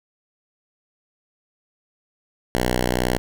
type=tone; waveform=5% pulse; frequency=61.74 Hz; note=B1; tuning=in tune; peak=-8 dBFS; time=2.55-3.18 s; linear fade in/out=0 ms; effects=7-bit